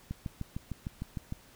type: click train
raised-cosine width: 5 ms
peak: -23 dBFS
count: 9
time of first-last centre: 0.11-1.324 s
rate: 6.59 Hz
effects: pink hiss -58 dBFS RMS until 1.55 s